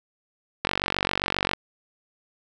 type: click train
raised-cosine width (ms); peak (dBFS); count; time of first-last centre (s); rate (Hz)
0.3; -6; 43; 0.65-1.534; 47.5
effects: none